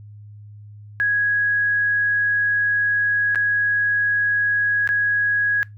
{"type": "tone with dropouts", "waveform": "sine", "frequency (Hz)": 1661.2, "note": "G#6", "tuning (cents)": 0, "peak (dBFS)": -16, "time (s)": [1, 5.63], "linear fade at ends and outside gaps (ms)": 0, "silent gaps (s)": [[3.348, 3.357], [4.875, 4.89]], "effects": ["noise-tail reverb RT60 0.2 s tail -22 dB re dry", "added 104 Hz sine -38 dBFS peak until 5.77 s"]}